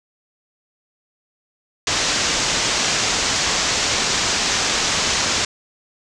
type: low-pass noise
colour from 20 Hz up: white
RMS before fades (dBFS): -20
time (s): 1.87-5.45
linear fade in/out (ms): 2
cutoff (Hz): 7200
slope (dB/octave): 48
effects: none